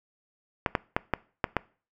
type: clicks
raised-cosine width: 0.5 ms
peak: -8 dBFS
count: 6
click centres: 0.662 / 0.752 / 0.965 / 1.137 / 1.442 / 1.567 s
effects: noise-tail reverb RT60 0.4 s tail -22 dB re dry